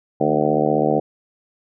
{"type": "harmonic tone with a mistuned harmonic", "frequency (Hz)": 75.7, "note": "D#2", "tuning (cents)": -47, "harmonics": [2, 3, 4, 5, 6, 7, 8, 9, 10], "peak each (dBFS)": [-26, -25, -23, -25, -22, -23, -26, -25, -24], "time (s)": [0.2, 1], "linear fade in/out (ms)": 10, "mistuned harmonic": 3, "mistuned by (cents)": -34, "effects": []}